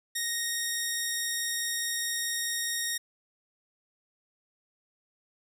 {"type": "tone", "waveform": "10% pulse", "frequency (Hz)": 1864.7, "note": "A#6", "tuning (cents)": 0, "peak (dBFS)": -20, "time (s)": [0.15, 2.98], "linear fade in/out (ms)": 10, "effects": []}